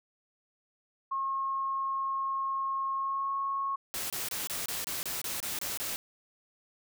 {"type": "tone with pitch glide", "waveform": "sine", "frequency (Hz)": [1081, 1095.5], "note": ["C#6", "C#6"], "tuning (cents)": [-44, -21], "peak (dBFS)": -29, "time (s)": [1.11, 3.76], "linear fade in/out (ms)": 10, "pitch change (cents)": 23, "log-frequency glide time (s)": [2.95, 3.32]}
{"type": "noise bursts", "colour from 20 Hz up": "white", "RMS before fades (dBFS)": -35, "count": 11, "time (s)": [3.94, 5.96], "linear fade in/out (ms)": 0, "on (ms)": 160, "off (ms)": 26}
{"effects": []}